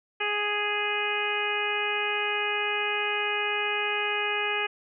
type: harmonic tone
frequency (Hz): 415.3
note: G#4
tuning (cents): 0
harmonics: 1 / 2 / 3 / 4 / 5 / 6 / 7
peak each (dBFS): -33 / -34 / -35 / -33 / -34 / -30 / -34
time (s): 0.2-4.67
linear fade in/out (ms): 10
effects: none